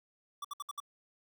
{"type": "tone bursts", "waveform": "square", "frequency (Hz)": 1157, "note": "D6", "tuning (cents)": -26, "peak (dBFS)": -38, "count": 5, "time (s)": [0.42, 0.802], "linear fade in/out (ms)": 5, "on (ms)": 26, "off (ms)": 63, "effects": []}